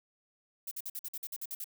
violet noise bursts, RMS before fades -39 dBFS, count 11, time 0.67-1.643 s, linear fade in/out 5 ms, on 43 ms, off 50 ms, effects none

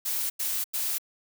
blue noise bursts, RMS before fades -29 dBFS, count 3, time 0.05-0.984 s, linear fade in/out 10 ms, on 250 ms, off 92 ms, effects none

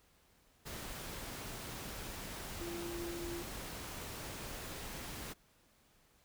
sine tone in noise, 343 Hz, F4, 31 cents flat, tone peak -41 dBFS, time 2.6-3.43 s, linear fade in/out 20 ms, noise pink, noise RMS -45 dBFS, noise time 0.65-5.34 s, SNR +1 dB, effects pink hiss -69 dBFS RMS until 6.24 s

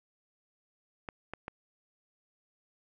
clicks, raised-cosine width 0.5 ms, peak -23 dBFS, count 3, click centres 1.088 / 1.336 / 1.481 s, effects none

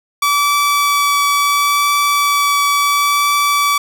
sawtooth tone with vibrato, 1150 Hz, D6, 37 cents flat, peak -8 dBFS, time 0.22-3.78 s, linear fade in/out 5 ms, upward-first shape triangle, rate 0.72 Hz, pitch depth 9 cents each way, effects none

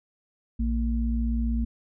sine tone pair together, 57.75 / 231 Hz, A#1 / A#3, -16 / -16 cents, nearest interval 2 octaves, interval 2400 cents, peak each -24 / -28 dBFS, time 0.59-1.65 s, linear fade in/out 10 ms, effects none

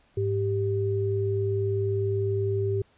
sine tone pair together, 103.83 / 392 Hz, G#2 / G4, 0 / 0 cents, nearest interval octave + major seventh, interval 2300 cents, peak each -26 dBFS, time 0.17-2.82 s, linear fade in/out 5 ms, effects pink hiss -63 dBFS RMS until 2.97 s + resampled to 8000 Hz

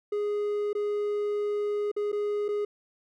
triangle tone with dropouts, 414.3 Hz, G#4, 4 cents flat, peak -24 dBFS, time 0.12-2.65 s, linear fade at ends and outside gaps 5 ms, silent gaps 0.731-0.75 / 1.916-1.964 / 2.119-2.127 / 2.483-2.487 s, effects none

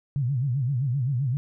sine tone with vibrato, 130.81 Hz, C3, in tune, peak -22 dBFS, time 0.16-1.37 s, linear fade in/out 0 ms, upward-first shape sine, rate 7.7 Hz, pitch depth 180 cents each way, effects none

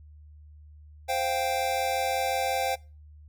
square chord, C suspended fourth, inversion none, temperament equal, 523.3 / 698.5 / 784 Hz, C5 / F5 / G5, 0 / 0 / 0 cents, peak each -32 / -32 / -29 dBFS, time 1.08-2.76 s, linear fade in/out 20 ms, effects noise-tail reverb RT60 0.3 s tail -21 dB re dry + added 75 Hz sine -47 dBFS peak until 3.28 s

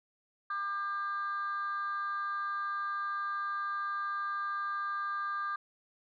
sine tone pair together, 1195.7 / 1600 Hz, D6 / G6, +31 / +35 cents, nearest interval perfect fourth, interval 504 cents, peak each -32 / -37 dBFS, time 0.5-5.56 s, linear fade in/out 5 ms, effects tanh soft clip ceiling -28 dBFS

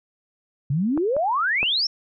sine exponential sweep, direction up, 130 to 5588 Hz, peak -19 dBFS, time 0.7-1.87 s, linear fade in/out 5 ms
clicks, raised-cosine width 1 ms, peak -16 / -19 / -15 dBFS, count 3, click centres 0.976 / 1.166 / 1.63 s
effects none

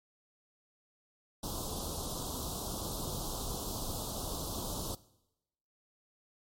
pink band-stop noise, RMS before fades -38 dBFS, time 1.43-4.95 s, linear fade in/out 5 ms, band 1200 to 3400 Hz, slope 48 dB/octave, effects noise-tail reverb RT60 0.9 s tail -20 dB re dry + MP3 64 kbps

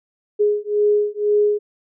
sine beating tone pair, 415.3 / 417.3 Hz, G#4 / G#4, 0 / +8 cents, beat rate 2 Hz, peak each -18 dBFS, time 0.39-1.59 s, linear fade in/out 20 ms, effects none

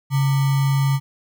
sine tone with sample-and-hold, 137.7 Hz, C#3, 11 cents flat, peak -15 dBFS, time 0.1-1 s, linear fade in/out 50 ms, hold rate 1050 Hz, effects none

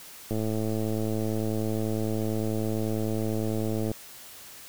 click train, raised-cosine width 2 ms, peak -17 dBFS, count 394, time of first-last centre 0.31-3.916 s, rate 109 Hz, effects white hiss -46 dBFS RMS until 4.68 s

